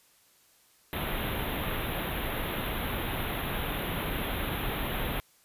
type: band-stop noise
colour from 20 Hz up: pink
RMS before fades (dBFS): -32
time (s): 0.93-5.2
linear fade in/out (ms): 0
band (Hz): 3800 to 11000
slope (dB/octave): 96
effects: white hiss -63 dBFS RMS until 5.44 s + resampled to 32000 Hz